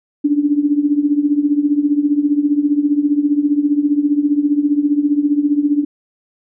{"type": "tone with tremolo", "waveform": "sine", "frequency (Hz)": 291.3, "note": "D4", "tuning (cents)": -14, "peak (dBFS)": -8, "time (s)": [0.24, 5.85], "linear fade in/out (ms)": 10, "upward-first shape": "triangle", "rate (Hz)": 15, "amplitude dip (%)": 85, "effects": []}